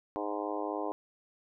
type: harmonic tone with a mistuned harmonic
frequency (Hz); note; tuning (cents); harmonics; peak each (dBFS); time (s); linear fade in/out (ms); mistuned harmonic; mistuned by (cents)
103.6; G#2; -4; 3 / 4 / 5 / 6 / 7 / 8 / 9 / 10; -38 / -39 / -40 / -41 / -41 / -42 / -43 / -43; 0.16-0.92; 0; 9; +16
effects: none